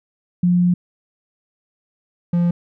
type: tone pair in turn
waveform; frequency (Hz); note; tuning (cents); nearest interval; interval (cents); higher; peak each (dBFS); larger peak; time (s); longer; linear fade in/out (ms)
sine / triangle; 177.3 / 173.25; F3 / F3; +26 / -14; unison; 40; first; -12; neither; 0.43-0.74 / 2.33-2.51; first; 5
effects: none